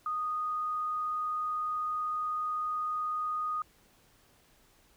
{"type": "tone", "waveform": "sine", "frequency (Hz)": 1238, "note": "D#6", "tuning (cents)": -9, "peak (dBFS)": -30, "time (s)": [0.06, 3.62], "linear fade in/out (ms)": 2, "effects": ["pink hiss -64 dBFS RMS until 4.96 s"]}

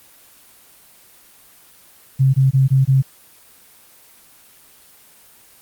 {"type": "tone bursts", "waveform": "sine", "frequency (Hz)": 133.7, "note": "C3", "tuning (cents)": 38, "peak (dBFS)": -10, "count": 5, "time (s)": [2.19, 3.024], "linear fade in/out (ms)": 20, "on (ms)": 150, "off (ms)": 21, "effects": ["white hiss -48 dBFS RMS until 5.61 s", "Opus 24 kbps"]}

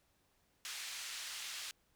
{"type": "band-pass noise", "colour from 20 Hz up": "pink", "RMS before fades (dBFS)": -45, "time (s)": [0.65, 1.71], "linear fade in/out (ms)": 0, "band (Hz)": [2300, 8000], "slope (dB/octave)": 12, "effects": ["pink hiss -75 dBFS RMS until 1.95 s"]}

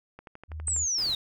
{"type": "click train", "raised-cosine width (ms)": 0.5, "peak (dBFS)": -29, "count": 8, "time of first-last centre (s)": [0.19, 0.764], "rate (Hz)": 12.2}
{"type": "tone", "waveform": "sine", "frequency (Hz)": 77.78, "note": "D#2", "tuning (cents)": 0, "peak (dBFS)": -34, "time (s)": [0.48, 0.87], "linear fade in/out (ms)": 50}
{"type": "linear sweep", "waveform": "sine", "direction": "down", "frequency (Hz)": [8270, 3687], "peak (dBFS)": -25, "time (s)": [0.67, 1.15], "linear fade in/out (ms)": 2}
{"type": "noise", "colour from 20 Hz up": "pink", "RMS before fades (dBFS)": -43, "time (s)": [0.98, 1.15], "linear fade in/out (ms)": 2}
{"effects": []}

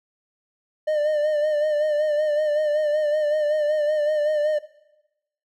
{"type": "tone with vibrato", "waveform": "triangle", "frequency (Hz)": 603, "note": "D5", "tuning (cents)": 46, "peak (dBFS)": -17, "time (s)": [0.87, 4.59], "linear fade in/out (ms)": 10, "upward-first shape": "sine", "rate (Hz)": 5.3, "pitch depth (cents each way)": 46, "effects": ["noise-tail reverb RT60 0.9 s tail -17 dB re dry"]}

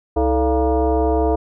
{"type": "tone with frequency modulation", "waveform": "sine", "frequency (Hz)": 185, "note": "F#3", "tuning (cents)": 0, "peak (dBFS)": -14, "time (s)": [0.16, 1.36], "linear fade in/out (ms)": 10, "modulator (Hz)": 253, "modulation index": 2.4, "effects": []}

